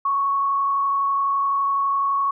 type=tone with frequency modulation; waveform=sine; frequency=1108.7 Hz; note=C#6; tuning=in tune; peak=-18 dBFS; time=0.05-2.31 s; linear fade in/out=5 ms; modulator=31.9 Hz; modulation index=0.47; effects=none